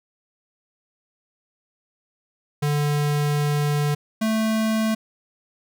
square tone pair in turn, 146.83 / 220 Hz, D3 / A3, 0 / 0 cents, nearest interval perfect fifth, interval 700 cents, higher second, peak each -20 dBFS, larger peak neither, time 2.62-3.95 / 4.21-4.95 s, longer first, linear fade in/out 10 ms, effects none

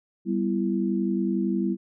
sine chord, E minor, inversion first, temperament equal with one note detuned, 196 / 246.9 / 333.8 Hz, G3 / B3 / E4, 0 / 0 / +22 cents, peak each -25 / -29 / -27 dBFS, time 0.25-1.77 s, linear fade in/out 50 ms, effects none

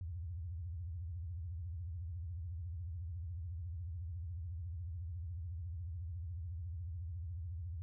sine tone with vibrato, 85 Hz, F2, 46 cents flat, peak -40 dBFS, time 0.01-7.82 s, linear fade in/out 0 ms, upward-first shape triangle, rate 14 Hz, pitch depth 250 cents each way, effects none

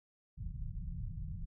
pink low-pass noise, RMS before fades -41 dBFS, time 0.37-1.46 s, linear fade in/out 20 ms, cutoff 170 Hz, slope 48 dB/octave, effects none

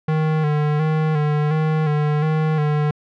square tone with vibrato, 152.9 Hz, D#3, 30 cents flat, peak -17 dBFS, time 0.08-2.91 s, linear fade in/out 5 ms, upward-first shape square, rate 1.4 Hz, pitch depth 38 cents each way, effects low-pass 2000 Hz 12 dB/octave

